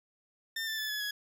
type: tone with pitch steps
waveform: 20% pulse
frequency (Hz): 1800 / 1768.1 / 1736.7 / 1705.9 / 1675.6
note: A6 / A6 / A6 / G#6 / G#6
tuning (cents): +39 / +8 / -23 / +46 / +15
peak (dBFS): -28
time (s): 0.56-1.11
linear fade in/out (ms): 5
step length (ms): 110
effects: none